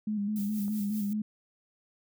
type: tone with vibrato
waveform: sine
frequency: 207.7 Hz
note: G#3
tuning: in tune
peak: -28 dBFS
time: 0.07-1.22 s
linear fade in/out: 5 ms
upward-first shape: square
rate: 4.8 Hz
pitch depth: 44 cents each way
type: noise with tremolo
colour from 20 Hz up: violet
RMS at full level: -43 dBFS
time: 0.36-1.13 s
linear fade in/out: 0 ms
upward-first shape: sine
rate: 5.2 Hz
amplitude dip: 55%
type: click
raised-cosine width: 1 ms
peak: -38 dBFS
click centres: 0.681 s
effects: none